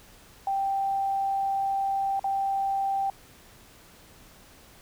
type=tone with dropouts; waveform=sine; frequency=784 Hz; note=G5; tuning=in tune; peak=-24 dBFS; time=0.47-3.1 s; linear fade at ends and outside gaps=2 ms; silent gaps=2.195-2.242 s; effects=pink hiss -53 dBFS RMS until 4.81 s